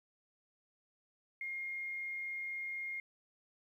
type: tone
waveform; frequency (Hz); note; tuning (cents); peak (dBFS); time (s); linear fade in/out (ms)
sine; 2132; C7; +32; -38; 1.41-3; 2
effects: 12-bit